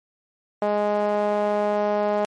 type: tone with band-pass filter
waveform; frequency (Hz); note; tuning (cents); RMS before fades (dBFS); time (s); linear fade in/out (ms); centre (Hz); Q
sawtooth; 207.7; G#3; 0; -22; 0.62-2.25; 0; 670; 2.5
effects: MP3 48 kbps